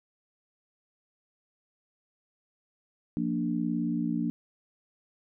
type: chord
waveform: sine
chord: Bb major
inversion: second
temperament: equal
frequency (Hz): 174.61 / 233.1 / 293.7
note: F3 / Bb3 / D4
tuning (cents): 0 / 0 / 0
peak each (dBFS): -32 / -30 / -31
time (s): 3.17-4.3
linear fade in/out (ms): 0
effects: none